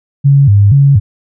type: tone with vibrato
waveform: sine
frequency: 118.9 Hz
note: A#2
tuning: 35 cents sharp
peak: -3 dBFS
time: 0.24-1 s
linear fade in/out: 20 ms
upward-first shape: square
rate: 2.1 Hz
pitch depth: 280 cents each way
effects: none